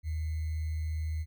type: tone with sample-and-hold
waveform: sine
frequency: 78.6 Hz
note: D#2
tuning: 18 cents sharp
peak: -30 dBFS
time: 0.03-1.26 s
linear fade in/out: 50 ms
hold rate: 2100 Hz
effects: none